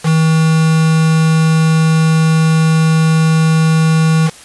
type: tone with quantisation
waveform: triangle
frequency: 160 Hz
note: D#3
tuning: 49 cents sharp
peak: -6 dBFS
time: 0.03-4.31 s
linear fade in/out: 50 ms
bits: 3
effects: white hiss -37 dBFS RMS until 4.44 s + resampled to 24000 Hz